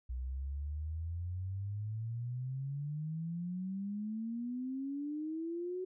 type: exponential sweep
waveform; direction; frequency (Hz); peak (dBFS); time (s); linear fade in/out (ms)
sine; up; 61 to 374; -36; 0.09-5.85; 10
effects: none